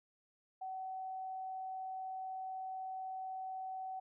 sine tone, 756 Hz, F#5, 37 cents sharp, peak -40 dBFS, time 0.61-4 s, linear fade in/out 10 ms, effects none

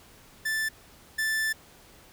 45% pulse tone pair in turn, 1760 / 1760 Hz, A6 / A6, 0 / 0 cents, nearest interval unison, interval 0 cents, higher neither, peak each -26 / -25 dBFS, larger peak second, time 0.45-0.69 / 1.18-1.53 s, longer second, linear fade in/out 10 ms, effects pink hiss -54 dBFS RMS until 2.12 s

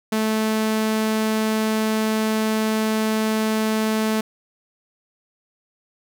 sawtooth tone, 218.3 Hz, A3, 13 cents flat, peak -15 dBFS, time 0.12-4.21 s, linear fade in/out 5 ms, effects none

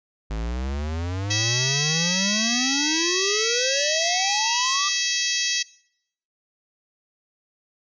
square exponential sweep, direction up, 51.91 to 1202 Hz, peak -26 dBFS, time 0.3-4.89 s, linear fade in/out 10 ms
harmonic tone, 651 Hz, E5, 22 cents flat, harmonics 3 / 4 / 5 / 6 / 7 / 8 / 9 / 10, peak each -30 / -30 / -30 / -30 / -30 / -30 / -30 / -30 dBFS, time 1.3-5.63 s, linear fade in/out 10 ms
effects noise-tail reverb RT60 0.7 s tail -22 dB re dry + resampled to 16000 Hz

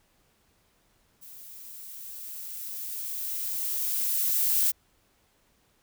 violet noise with level ramp, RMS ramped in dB -47 to -23 dBFS, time 1.21-4.72 s, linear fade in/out 20 ms, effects pink hiss -67 dBFS RMS until 5.82 s

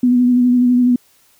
sine tone with vibrato, 246.9 Hz, B3, in tune, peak -9 dBFS, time 0.03-0.96 s, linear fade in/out 5 ms, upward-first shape sine, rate 12 Hz, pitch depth 26 cents each way, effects white hiss -54 dBFS RMS until 1.39 s

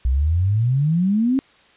sine exponential sweep, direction up, 60.3 to 274.5 Hz, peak -15 dBFS, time 0.05-1.39 s, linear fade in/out 0 ms, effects white hiss -53 dBFS RMS until 1.76 s + resampled to 8000 Hz

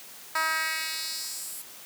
10% pulse tone with high-pass filter sweep, 318.7 Hz, D#4, 42 cents sharp, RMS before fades -31 dBFS, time 0.35-1.62 s, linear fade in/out 5 ms, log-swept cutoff 1100 to 11000 Hz, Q 1.5, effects white hiss -46 dBFS RMS until 1.85 s + high-pass 150 Hz 12 dB/octave

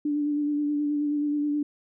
sine tone with vibrato, 293.7 Hz, D4, in tune, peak -23 dBFS, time 0.05-1.63 s, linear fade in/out 5 ms, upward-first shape sine, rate 9.4 Hz, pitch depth 23 cents each way, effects none

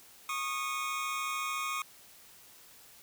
25% pulse tone pair together, 1100 / 1233.6 Hz, C#6 / D#6, -14 / -15 cents, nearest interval major second, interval 199 cents, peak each -33 / -31 dBFS, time 0.29-1.82 s, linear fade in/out 2 ms, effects white hiss -56 dBFS RMS until 3.02 s

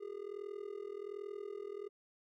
triangle tone with amplitude modulation, 406.7 Hz, G#4, 36 cents flat, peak -36 dBFS, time 0-1.89 s, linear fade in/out 20 ms, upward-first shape sine, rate 41.3 Hz, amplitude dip 90%, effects none

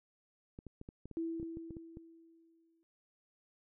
clicks, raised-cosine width 3 ms, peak -34 dBFS, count 12, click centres 0.589 / 0.667 / 0.814 / 0.889 / 1.056 / 1.113 / 1.399 / 1.429 / 1.571 / 1.707 / 1.768 / 1.971 s
sine tone with exponential decay, 329.6 Hz, E4, in tune, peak -33 dBFS, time 1.17-2.83 s, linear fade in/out 0 ms, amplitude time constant 360 ms
effects none

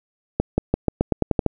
accelerating click train, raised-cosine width 2 ms, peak -4 dBFS, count 10, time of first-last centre 0.4-1.463 s, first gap 180 ms, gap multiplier 0.89, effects none

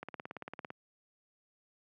click train, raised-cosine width 0.5 ms, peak -26 dBFS, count 13, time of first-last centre 0.03-0.704 s, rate 17.8 Hz, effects high-pass 150 Hz 12 dB/octave

